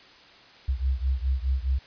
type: beating tone pair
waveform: sine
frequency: 63.9 / 68.7 Hz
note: C2 / C#2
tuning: -40 / -15 cents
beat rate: 4.8 Hz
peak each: -25 / -27 dBFS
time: 0.68-1.79 s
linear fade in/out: 10 ms
effects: white hiss -51 dBFS RMS until 1.86 s + resampled to 11025 Hz